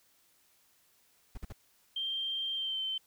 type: noise bursts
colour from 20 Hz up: brown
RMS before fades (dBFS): -39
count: 3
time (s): 1.35-1.524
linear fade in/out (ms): 5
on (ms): 26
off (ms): 48
type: tone with pitch glide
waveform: sine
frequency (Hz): 3164 to 3092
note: G7 to G7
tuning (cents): +15 to -24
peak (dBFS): -32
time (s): 1.96-2.98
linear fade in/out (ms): 5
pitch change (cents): -39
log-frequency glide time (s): 2.55-2.81
effects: white hiss -68 dBFS RMS until 3.06 s